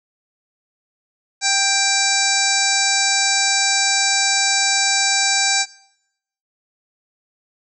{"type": "harmonic tone with a mistuned harmonic", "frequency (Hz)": 784, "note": "G5", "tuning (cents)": 0, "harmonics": [1, 2, 3, 5, 6, 7, 8, 9, 10], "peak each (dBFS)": [-24, -24, -24, -24, -24, -24, -24, -24, -24], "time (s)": [1.41, 5.66], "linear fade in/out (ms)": 50, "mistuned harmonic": 2, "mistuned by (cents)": 16, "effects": ["noise-tail reverb RT60 0.8 s tail -21 dB re dry"]}